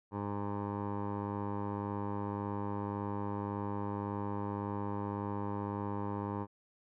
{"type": "tone with low-pass filter", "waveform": "15% pulse", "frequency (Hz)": 101.8, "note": "G#2", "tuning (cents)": -34, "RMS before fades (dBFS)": -37, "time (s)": [0.11, 6.47], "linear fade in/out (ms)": 50, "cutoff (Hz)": 910, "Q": 2.8, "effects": []}